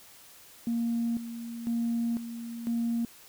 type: tone with tremolo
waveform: sine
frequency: 233.1 Hz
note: A#3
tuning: in tune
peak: -25 dBFS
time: 0.67-3.05 s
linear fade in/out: 2 ms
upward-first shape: square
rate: 1 Hz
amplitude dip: 70%
effects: tanh soft clip ceiling -22 dBFS + white hiss -53 dBFS RMS until 3.28 s

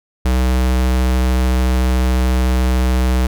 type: tone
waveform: square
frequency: 63.3 Hz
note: B1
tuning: 43 cents sharp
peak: -13 dBFS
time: 0.25-3.27 s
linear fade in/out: 5 ms
effects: none

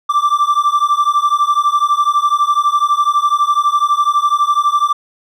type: beating tone pair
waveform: triangle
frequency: 1168 / 1180 Hz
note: D6 / D6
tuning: -10 / +8 cents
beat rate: 12 Hz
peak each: -12 dBFS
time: 0.09-4.93 s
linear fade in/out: 10 ms
effects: none

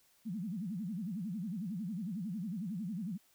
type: tone with vibrato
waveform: sine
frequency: 195.5 Hz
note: G3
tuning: 4 cents flat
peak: -36 dBFS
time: 0.25-3.18 s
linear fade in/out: 20 ms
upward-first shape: sine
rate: 11 Hz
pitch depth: 280 cents each way
effects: white hiss -69 dBFS RMS until 3.34 s

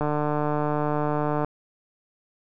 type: click train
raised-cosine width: 1 ms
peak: -12 dBFS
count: 215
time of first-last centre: 0.01-1.446 s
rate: 149 Hz
effects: none

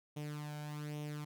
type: tone with flanger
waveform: sawtooth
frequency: 149.1 Hz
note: D3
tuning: 27 cents sharp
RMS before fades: -43 dBFS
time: 0.16-1.25 s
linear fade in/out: 10 ms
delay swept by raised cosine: 0.32 to 1.32 ms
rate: 1.2 Hz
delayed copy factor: +0.65
effects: none

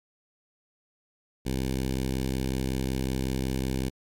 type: tone with notch filter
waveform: 10% pulse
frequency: 65.41 Hz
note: C2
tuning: in tune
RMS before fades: -29 dBFS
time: 1.45-3.9 s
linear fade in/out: 20 ms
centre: 1200 Hz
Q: 0.7
effects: AAC 64 kbps

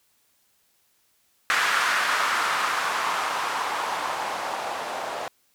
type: noise with low-pass filter sweep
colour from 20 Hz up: violet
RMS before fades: -26 dBFS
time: 1.5-5.28 s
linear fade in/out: 0 ms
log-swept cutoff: 1500 to 710 Hz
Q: 2.1
effects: white hiss -66 dBFS RMS until 5.54 s

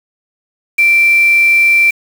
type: tone with quantisation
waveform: sine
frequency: 2349 Hz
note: D7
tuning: in tune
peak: -6 dBFS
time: 0.78-1.91 s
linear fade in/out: 10 ms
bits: 4
effects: none

